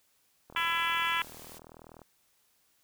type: click train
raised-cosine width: 1 ms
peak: -35 dBFS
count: 62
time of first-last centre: 0.5-2.017 s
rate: 40.2 Hz
type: harmonic tone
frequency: 334.6 Hz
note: E4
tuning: 26 cents sharp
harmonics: 3 / 4 / 5 / 6 / 7 / 8 / 9 / 10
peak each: -33 / -34 / -35 / -36 / -36 / -37 / -38 / -38 dBFS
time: 0.56-1.22 s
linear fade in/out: 2 ms
type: noise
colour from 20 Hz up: white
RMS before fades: -50 dBFS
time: 0.56-1.59 s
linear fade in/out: 10 ms
effects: white hiss -70 dBFS RMS until 2.83 s